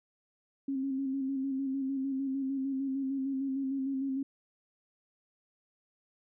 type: tone with vibrato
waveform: sine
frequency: 269.6 Hz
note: C#4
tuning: 48 cents flat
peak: -30 dBFS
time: 0.68-4.23 s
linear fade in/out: 5 ms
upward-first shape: square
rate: 6.6 Hz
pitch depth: 30 cents each way
effects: none